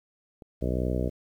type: clicks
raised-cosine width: 2 ms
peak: -31 dBFS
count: 2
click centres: 0.422 / 0.626 s
type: harmonic tone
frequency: 62.3 Hz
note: B1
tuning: 16 cents sharp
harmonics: 1 / 2 / 3 / 4 / 5 / 6 / 7 / 8 / 9 / 10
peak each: -29 / -32 / -34 / -35 / -36 / -37 / -37 / -38 / -39 / -39 dBFS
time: 0.61-1.1 s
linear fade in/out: 20 ms
effects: 10-bit